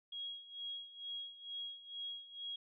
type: tone with tremolo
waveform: sine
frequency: 3298 Hz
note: G#7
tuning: 13 cents flat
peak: -40 dBFS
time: 0.12-2.56 s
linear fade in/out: 5 ms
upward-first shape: sine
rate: 2.2 Hz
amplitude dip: 80%
effects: none